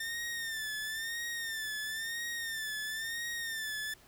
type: tone with vibrato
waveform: sawtooth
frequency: 1800 Hz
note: A6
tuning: 39 cents sharp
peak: -32 dBFS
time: 0-3.94 s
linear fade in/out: 5 ms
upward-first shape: sine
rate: 0.99 Hz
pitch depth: 75 cents each way
effects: pink hiss -60 dBFS RMS until 4.07 s